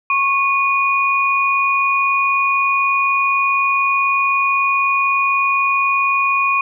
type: tone pair together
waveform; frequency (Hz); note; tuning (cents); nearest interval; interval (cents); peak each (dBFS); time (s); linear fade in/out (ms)
sine; 1095.4 / 2459; C#6 / D#7; -21 / -21; octave + major second; 1400; -16; 0.1-6.61; 2
effects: none